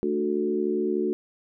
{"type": "harmonic tone with a mistuned harmonic", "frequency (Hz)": 73.5, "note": "D2", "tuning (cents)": 2, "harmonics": [3, 4, 5, 6], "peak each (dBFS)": [-30, -30, -25, -32], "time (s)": [0.03, 1.13], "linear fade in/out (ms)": 0, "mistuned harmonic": 4, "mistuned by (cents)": 19, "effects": []}